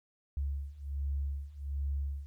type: beating tone pair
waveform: sine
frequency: 69.3 / 70.6 Hz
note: C#2 / C#2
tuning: 0 / +32 cents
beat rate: 1.3 Hz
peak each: -37 / -35 dBFS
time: 0.37-2.26 s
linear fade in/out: 0 ms
effects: 12-bit